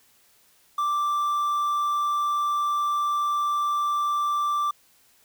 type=tone with quantisation; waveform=triangle; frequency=1174.7 Hz; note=D6; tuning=in tune; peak=-20 dBFS; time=0.78-4.71 s; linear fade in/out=5 ms; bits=8; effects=white hiss -60 dBFS RMS until 5.24 s